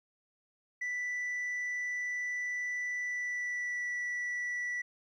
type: tone with pitch glide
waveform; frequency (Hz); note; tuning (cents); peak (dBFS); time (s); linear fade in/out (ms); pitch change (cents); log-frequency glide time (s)
sine; 1975.5 to 1957.3; B6 to B6; 0 to -16; -30; 0.81-4.82; 10; -16; 3-3.9
effects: tanh soft clip ceiling -32 dBFS + 12-bit